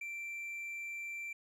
triangle tone, 2349 Hz, D7, in tune, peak -38 dBFS, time 0.01-1.33 s, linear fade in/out 5 ms, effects none

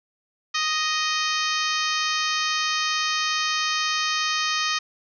harmonic tone with a mistuned harmonic, 622.3 Hz, D#5, in tune, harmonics 2 / 3 / 4 / 5 / 6 / 7 / 8 / 9 / 10, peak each -27 / -29 / -30 / -31 / -32 / -32 / -33 / -34 / -34 dBFS, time 0.54-4.79 s, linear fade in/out 10 ms, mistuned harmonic 9, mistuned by -18 cents, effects none

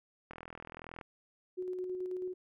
click train, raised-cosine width 0.5 ms, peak -30 dBFS, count 30, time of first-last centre 0.31-1.012 s, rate 41.3 Hz
sine tone with tremolo, 366.6 Hz, F#4, 16 cents flat, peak -34 dBFS, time 1.57-2.34 s, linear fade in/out 20 ms, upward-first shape square, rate 9.2 Hz, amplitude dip 30%
effects none

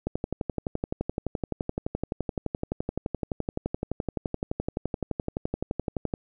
click train, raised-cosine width 2 ms, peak -14 dBFS, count 72, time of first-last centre 0.07-6.138 s, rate 11.7 Hz, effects none

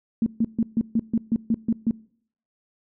sine tone bursts, 227.1 Hz, A#3, 45 cents flat, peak -17 dBFS, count 10, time 0.22-1.91 s, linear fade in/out 2 ms, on 43 ms, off 140 ms, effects noise-tail reverb RT60 0.6 s tail -23 dB re dry

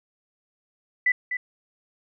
sine tone with echo, 1989 Hz, B6, 12 cents sharp, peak -17 dBFS, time 1.06-1.12 s, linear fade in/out 5 ms, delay 250 ms, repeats 1, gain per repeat -8 dB, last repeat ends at 1.37 s, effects none

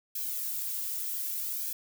violet noise with flanger, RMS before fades -34 dBFS, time 0.15-1.73 s, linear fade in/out 5 ms, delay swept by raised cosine 1.2 to 3 ms, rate 0.64 Hz, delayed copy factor +0.85, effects none

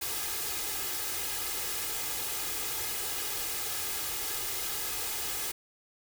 white noise with comb filter, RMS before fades -34 dBFS, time 0.01-5.52 s, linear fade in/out 10 ms, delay 2.4 ms, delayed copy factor +0.65, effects none

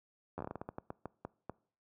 slowing click train, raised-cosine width 1 ms, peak -26 dBFS, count 15, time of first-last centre 0.38-1.496 s, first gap 11 ms, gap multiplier 1.27, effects noise-tail reverb RT60 0.5 s tail -23 dB re dry + high-pass 80 Hz 12 dB/octave

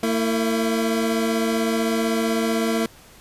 25% pulse tone pair together, 226.6 / 332 Hz, A#3 / E4, -49 / +12 cents, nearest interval perfect fifth, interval 661 cents, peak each -17 / -22 dBFS, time 0.03-2.86 s, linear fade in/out 2 ms, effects pink hiss -48 dBFS RMS until 3.2 s + resampled to 32000 Hz

